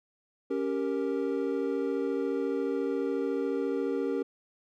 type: chord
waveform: triangle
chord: G diminished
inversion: second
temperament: equal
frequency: 277.2 / 392 / 466.2 Hz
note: Db4 / G4 / Bb4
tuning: 0 / 0 / 0 cents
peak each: -30 dBFS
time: 0.5-4.23 s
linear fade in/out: 10 ms
effects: none